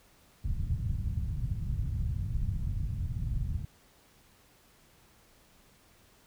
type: low-pass noise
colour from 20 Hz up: white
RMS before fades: -32 dBFS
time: 0.44-3.65 s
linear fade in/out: 5 ms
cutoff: 120 Hz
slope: 24 dB/octave
effects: pink hiss -62 dBFS RMS until 6.26 s